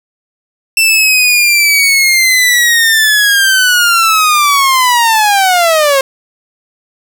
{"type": "linear sweep", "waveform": "sawtooth", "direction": "down", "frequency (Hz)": [2678, 530], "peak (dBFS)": -3, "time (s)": [0.77, 6.01], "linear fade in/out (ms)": 2, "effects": []}